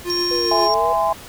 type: tone with tremolo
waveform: square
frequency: 351.7 Hz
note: F4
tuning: 12 cents sharp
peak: -21 dBFS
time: 0.04-0.7 s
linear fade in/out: 50 ms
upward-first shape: triangle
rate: 7.2 Hz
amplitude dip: 30%
type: tone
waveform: sine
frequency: 5550 Hz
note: F8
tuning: 12 cents flat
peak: -20 dBFS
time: 0.1-0.74 s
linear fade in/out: 0 ms
type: linear two-way sweep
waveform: sine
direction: down then up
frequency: 493.9 to 420 to 493.9 Hz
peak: -23 dBFS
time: 0.31-0.93 s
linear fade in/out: 2 ms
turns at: 0.67 s
type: chord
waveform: sine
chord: E augmented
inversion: none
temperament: just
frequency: 659.3 / 824.1 / 1030.1 Hz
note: E5 / G#5 / B#5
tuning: 0 / -14 / -27 cents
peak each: -20 dBFS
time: 0.51-1.13 s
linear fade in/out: 5 ms
effects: pink hiss -38 dBFS RMS until 1.28 s